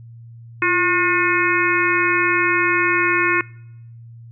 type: harmonic tone with a mistuned harmonic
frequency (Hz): 360.1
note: F#4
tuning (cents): -47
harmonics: 1 / 3 / 4 / 5 / 6 / 7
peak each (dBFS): -22 / -22 / -22 / -22 / -22 / -22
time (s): 0.62-3.41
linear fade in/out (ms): 2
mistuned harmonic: 1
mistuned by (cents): -79
effects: noise-tail reverb RT60 0.8 s tail -24 dB re dry + added 116 Hz sine -37 dBFS peak until 4.31 s